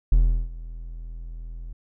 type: tone with ADSR envelope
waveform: triangle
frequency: 41.35 Hz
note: E1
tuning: 6 cents sharp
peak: -10 dBFS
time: 0.12-1.73 s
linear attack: 3 ms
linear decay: 360 ms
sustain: -21 dB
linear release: 5 ms
effects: none